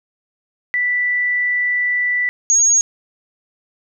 sine tone pair in turn, 1972 / 6597 Hz, B6 / G#8, -3 / -13 cents, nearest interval octave + major sixth, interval 2090 cents, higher second, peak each -15 / -10 dBFS, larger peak second, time 0.74-2.29 / 2.5-2.81 s, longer first, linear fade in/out 0 ms, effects none

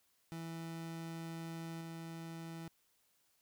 30% pulse tone with level steps, 164.81 Hz, E3, in tune, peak -40 / -42 dBFS, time 0.32-2.68 s, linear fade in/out 0 ms, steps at 1.81 s, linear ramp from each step 2 ms, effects white hiss -75 dBFS RMS until 3.41 s

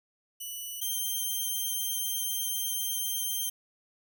5% pulse tone pair in turn, 2960 / 3152 Hz, F#7 / G7, 0 / +9 cents, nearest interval minor second, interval 109 cents, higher second, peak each -28 / -21 dBFS, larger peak second, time 0.4-0.81 / 0.81-3.5 s, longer second, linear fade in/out 10 ms, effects none

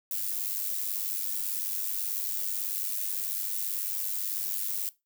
violet noise with amplitude modulation, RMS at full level -29 dBFS, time 0.11-4.89 s, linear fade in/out 2 ms, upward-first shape sine, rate 98.2 Hz, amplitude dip 65%, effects noise-tail reverb RT60 0.2 s tail -18 dB re dry

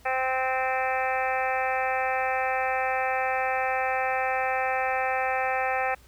harmonic tone, 260 Hz, C4, 11 cents flat, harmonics 2 / 3 / 4 / 5 / 6 / 7 / 8 / 9 / 10, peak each -31 / -27 / -38 / -34 / -38 / -32 / -39 / -35 / -37 dBFS, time 0.05-5.95 s, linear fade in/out 10 ms, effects added 60 Hz sine -54 dBFS peak until 6.07 s + pink hiss -57 dBFS RMS until 6.07 s

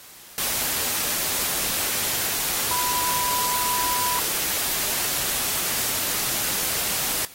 sine tone in noise, 987.8 Hz, B5, in tune, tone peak -25 dBFS, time 2.71-4.19 s, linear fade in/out 0 ms, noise white, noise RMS -25 dBFS, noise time 0.38-7.25 s, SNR -3 dB, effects white hiss -45 dBFS RMS until 7.34 s + AAC 48 kbps

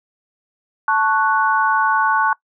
sine chord, F# minor, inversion first, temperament equal, 880 / 1108.7 / 1480 Hz, A5 / C#6 / F#6, 0 / 0 / 0 cents, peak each -18 dBFS, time 0.88-2.33 s, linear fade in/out 2 ms, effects noise-tail reverb RT60 0.1 s tail -22 dB re dry

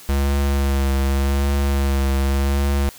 square tone with vibrato, 69 Hz, C#2, 7 cents flat, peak -17 dBFS, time 0.09-2.89 s, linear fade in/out 0 ms, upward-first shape triangle, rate 0.86 Hz, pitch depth 31 cents each way, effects white hiss -42 dBFS RMS until 2.98 s

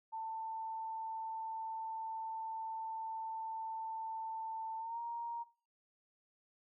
sine tone with pitch glide, 891 to 936.4 Hz, A5 to A#5, +22 to +8 cents, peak -39 dBFS, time 0.12-5.44 s, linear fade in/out 20 ms, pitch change +86 cents, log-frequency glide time 4.79-4.99 s, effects noise-tail reverb RT60 0.4 s tail -18 dB re dry

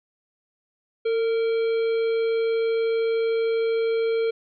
harmonic tone with a mistuned harmonic, 462 Hz, A#4, 16 cents flat, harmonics 1 / 3 / 5 / 7 / 9, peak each -20 / -39 / -38 / -43 / -47 dBFS, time 1.05-4.31 s, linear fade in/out 10 ms, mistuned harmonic 1, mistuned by -33 cents, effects none

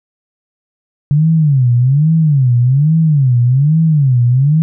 sine tone with vibrato, 140 Hz, C#3, 18 cents sharp, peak -7 dBFS, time 1.11-4.62 s, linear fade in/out 0 ms, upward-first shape sine, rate 1.2 Hz, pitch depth 260 cents each way, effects none

